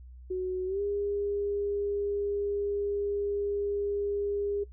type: tone with pitch glide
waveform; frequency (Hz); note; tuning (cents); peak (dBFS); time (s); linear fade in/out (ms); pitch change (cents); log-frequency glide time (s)
sine; 370 to 405.8; F#4 to G#4; 0 to -40; -28; 0.3-4.64; 10; +160; 0.66-0.81
effects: noise-tail reverb RT60 0.1 s tail -17 dB re dry + added 62 Hz sine -45 dBFS peak until 4.72 s